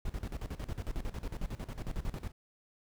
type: noise with tremolo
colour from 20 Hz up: brown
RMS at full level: -36 dBFS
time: 0.05-2.32 s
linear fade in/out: 5 ms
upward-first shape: square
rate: 11 Hz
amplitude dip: 80%
effects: none